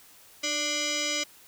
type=tone with frequency modulation; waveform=sine; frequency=1471 Hz; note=F#6; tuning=11 cents flat; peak=-26 dBFS; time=0.43-1.24 s; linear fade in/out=10 ms; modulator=886 Hz; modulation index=5.9; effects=white hiss -54 dBFS RMS until 1.47 s